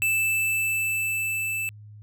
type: tone with level ramp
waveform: square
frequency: 2641 Hz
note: E7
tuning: 3 cents sharp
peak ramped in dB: -21 to -27 dBFS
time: 0.02-1.69 s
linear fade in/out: 0 ms
effects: added 105 Hz sine -42 dBFS peak until 2.02 s